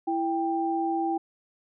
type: tone pair together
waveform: sine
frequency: 331.9 / 789.4 Hz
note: E4 / G5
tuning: +12 / +12 cents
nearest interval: octave + minor third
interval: 1500 cents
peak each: -27 dBFS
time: 0.07-1.18 s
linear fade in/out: 10 ms
effects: none